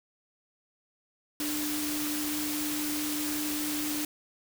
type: tone in noise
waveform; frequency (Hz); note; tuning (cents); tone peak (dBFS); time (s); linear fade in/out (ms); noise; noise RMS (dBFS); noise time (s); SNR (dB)
sine; 299.2; D4; +32; -32; 1.4-4.05; 2; white; -34; 1.4-4.05; -1
effects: none